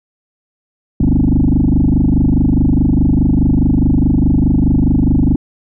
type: tone with frequency modulation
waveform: sine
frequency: 160 Hz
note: D#3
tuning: 49 cents sharp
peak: -7 dBFS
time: 1-5.36 s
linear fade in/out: 5 ms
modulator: 24.8 Hz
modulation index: 5.5
effects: tanh soft clip ceiling -5 dBFS